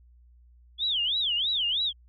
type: tone with vibrato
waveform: sine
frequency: 3315 Hz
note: G#7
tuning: 4 cents flat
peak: -24 dBFS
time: 0.78-1.93 s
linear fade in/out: 50 ms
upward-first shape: sine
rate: 3.1 Hz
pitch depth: 290 cents each way
effects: added 60 Hz sine -53 dBFS peak until 2.08 s